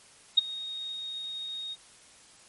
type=tone with ADSR envelope; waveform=sine; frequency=3729 Hz; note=A#7; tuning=in tune; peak=-13 dBFS; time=0.37-1.76 s; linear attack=12 ms; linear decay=16 ms; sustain=-21 dB; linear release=36 ms; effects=white hiss -55 dBFS RMS until 2.48 s + MP3 48 kbps